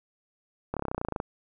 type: slowing click train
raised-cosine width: 1 ms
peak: -16 dBFS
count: 15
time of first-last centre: 0.74-1.201 s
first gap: 27 ms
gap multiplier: 1.03
effects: none